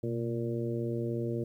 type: harmonic tone with a mistuned harmonic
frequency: 116.54 Hz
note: A#2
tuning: in tune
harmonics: 1 / 2 / 3 / 4 / 5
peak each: -34 / -37 / -35 / -38 / -43 dBFS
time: 0.03-1.44 s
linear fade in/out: 5 ms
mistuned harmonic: 1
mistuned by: +78 cents
effects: 11-bit